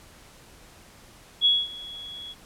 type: tone with ADSR envelope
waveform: sine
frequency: 3353 Hz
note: G#7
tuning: 16 cents sharp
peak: -15 dBFS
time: 1.41-2.35 s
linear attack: 43 ms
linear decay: 220 ms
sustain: -21 dB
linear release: 40 ms
effects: pink hiss -51 dBFS RMS until 2.45 s + low-pass 12000 Hz 12 dB/octave